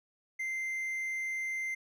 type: tone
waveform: triangle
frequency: 2084 Hz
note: C7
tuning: 7 cents flat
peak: -31 dBFS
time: 0.39-1.75 s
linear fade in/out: 10 ms
effects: none